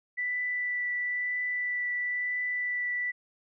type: tone with vibrato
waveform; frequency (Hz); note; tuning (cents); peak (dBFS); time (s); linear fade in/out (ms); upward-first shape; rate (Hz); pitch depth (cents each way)
sine; 1975.5; B6; 0; -28; 0.17-3.12; 20; triangle; 1; 10
effects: none